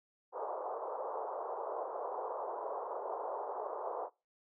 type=band-pass noise; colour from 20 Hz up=pink; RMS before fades=-40 dBFS; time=0.32-4.1 s; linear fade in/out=50 ms; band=430 to 1100 Hz; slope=48 dB/octave; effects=noise-tail reverb RT60 0.3 s tail -25 dB re dry